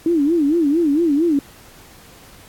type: tone with vibrato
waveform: sine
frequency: 311.1 Hz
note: D#4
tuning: in tune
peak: -13 dBFS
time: 0.06-1.39 s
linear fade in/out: 2 ms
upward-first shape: sine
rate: 4.4 Hz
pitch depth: 190 cents each way
effects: pink hiss -45 dBFS RMS until 2.48 s + AAC 64 kbps